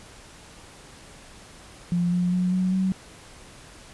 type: tone with pitch steps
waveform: sine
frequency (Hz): 174.61 / 177.97 / 181.4 / 184.89 / 188.44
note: F3 / F3 / F#3 / F#3 / F#3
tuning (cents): 0 / +33 / -34 / -1 / +32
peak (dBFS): -20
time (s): 1.92-2.92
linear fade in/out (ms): 0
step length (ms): 200
effects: pink hiss -47 dBFS RMS until 3.93 s + resampled to 24000 Hz